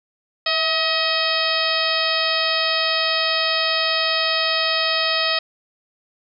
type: harmonic tone with a mistuned harmonic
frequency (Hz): 635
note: D#5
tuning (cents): +35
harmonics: 1 / 2 / 3 / 4 / 5 / 6 / 7 / 8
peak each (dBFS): -26 / -26 / -26 / -26 / -26 / -26 / -26 / -26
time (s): 0.46-5.39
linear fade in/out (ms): 5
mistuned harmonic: 1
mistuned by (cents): +41
effects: none